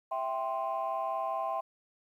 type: chord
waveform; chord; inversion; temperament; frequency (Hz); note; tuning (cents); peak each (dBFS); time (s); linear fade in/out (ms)
sine; C major; first; equal; 659.3 / 784 / 1046.5; E5 / G5 / C6; 0 / 0 / 0; -34; 0.11-1.61; 10
effects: tanh soft clip ceiling -24 dBFS + 11-bit